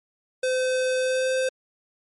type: tone with pitch glide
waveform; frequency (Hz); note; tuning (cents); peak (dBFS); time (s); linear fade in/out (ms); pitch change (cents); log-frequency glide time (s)
square; 513 to 519.6; C5 to C5; -34 to -12; -22; 0.43-1.49; 5; +22; 0.99-1.33
effects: MP3 48 kbps